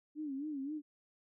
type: tone with vibrato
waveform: sine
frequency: 287.4 Hz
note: D4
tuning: 37 cents flat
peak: -37 dBFS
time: 0.15-0.82 s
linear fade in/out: 50 ms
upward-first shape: sine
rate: 3.8 Hz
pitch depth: 130 cents each way
effects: none